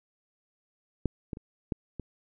clicks, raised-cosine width 3 ms, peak -13 / -21 / -29 / -16 / -23 dBFS, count 5, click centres 1.057 / 1.332 / 1.371 / 1.722 / 1.997 s, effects none

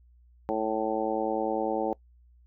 harmonic tone, 110 Hz, A2, in tune, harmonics 2 / 3 / 4 / 5 / 6 / 7 / 8, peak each -37 / -32 / -32 / -31 / -40 / -32 / -37 dBFS, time 0.49-1.93 s, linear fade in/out 0 ms, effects noise-tail reverb RT60 0.1 s tail -22 dB re dry + added 60 Hz sine -55 dBFS peak until 2.46 s

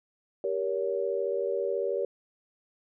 sine chord, G diminished, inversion none, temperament just, 392 / 470.4 / 564.5 Hz, G4 / Bb4 / Db5, 0 / +16 / +31 cents, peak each -31 dBFS, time 0.44-2.05 s, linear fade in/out 2 ms, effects none

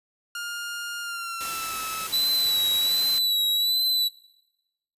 sawtooth tone with pitch glide, 1412 to 1302.3 Hz, F6 to E6, +19 to -21 cents, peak -27 dBFS, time 0.35-2.07 s, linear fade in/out 2 ms, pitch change -140 cents, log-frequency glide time 1.01-1.79 s
white noise, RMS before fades -34 dBFS, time 1.4-3.19 s, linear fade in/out 10 ms
45% pulse tone with vibrato, 3951 Hz, B7, in tune, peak -20 dBFS, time 2.12-4.09 s, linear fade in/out 20 ms, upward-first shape sine, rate 1.3 Hz, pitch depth 41 cents each way
effects noise-tail reverb RT60 1.0 s tail -23 dB re dry + resampled to 32000 Hz

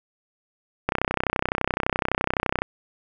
click train, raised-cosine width 0.5 ms, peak -6 dBFS, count 56, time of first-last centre 0.89-2.62 s, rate 31.8 Hz, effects none

